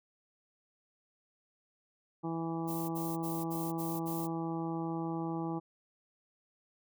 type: harmonic tone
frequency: 164.81 Hz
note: E3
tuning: in tune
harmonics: 1 / 2 / 3 / 4 / 5 / 6 / 7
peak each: -38 / -36 / -47 / -49 / -42 / -49 / -48 dBFS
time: 2.23-5.6 s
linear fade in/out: 20 ms
type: noise bursts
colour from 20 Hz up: violet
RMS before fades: -44 dBFS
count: 6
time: 2.67-4.275 s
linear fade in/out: 20 ms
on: 220 ms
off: 57 ms
effects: none